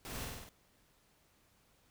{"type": "noise with echo", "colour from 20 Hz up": "pink", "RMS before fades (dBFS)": -45, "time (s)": [0.05, 0.25], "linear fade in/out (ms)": 0, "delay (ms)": 48, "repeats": 5, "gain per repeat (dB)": -2, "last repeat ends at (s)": 0.49, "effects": ["pink hiss -70 dBFS RMS until 1.9 s"]}